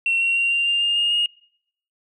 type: tone with pitch steps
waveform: sine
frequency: 2721 / 2740 / 2759 / 2778 / 2797 / 2817 / 2837 / 2856 Hz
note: F7 / F7 / F7 / F7 / F7 / F7 / F7 / F7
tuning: -46 / -34 / -22 / -10 / +2 / +14 / +27 / +38 cents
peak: -16 dBFS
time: 0.06-1.26 s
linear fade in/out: 2 ms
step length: 150 ms
effects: noise-tail reverb RT60 0.7 s tail -26 dB re dry + tanh soft clip ceiling -13 dBFS